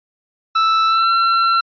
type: tone with pitch glide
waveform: 45% pulse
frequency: 1318.5 to 1354.8 Hz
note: E6 to E6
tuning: 0 to +47 cents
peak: -12 dBFS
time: 0.55-1.61 s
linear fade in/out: 10 ms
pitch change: +47 cents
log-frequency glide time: 0.86-1.11 s
effects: resampled to 11025 Hz